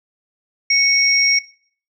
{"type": "tone pair together", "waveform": "sine", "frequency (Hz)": [2217, 5593], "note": ["C#7", "F8"], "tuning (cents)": [0, 2], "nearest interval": "octave + major third", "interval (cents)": 1602, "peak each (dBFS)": -15, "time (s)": [0.7, 1.39], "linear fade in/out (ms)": 5, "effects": ["noise-tail reverb RT60 0.5 s tail -19 dB re dry"]}